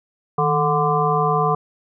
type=harmonic tone with a mistuned harmonic; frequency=146.83 Hz; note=D3; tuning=in tune; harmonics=1 / 3 / 5 / 7 / 8; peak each=-22 / -22 / -22 / -22 / -22 dBFS; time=0.38-1.55 s; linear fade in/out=5 ms; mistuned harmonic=1; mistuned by=+120 cents; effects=none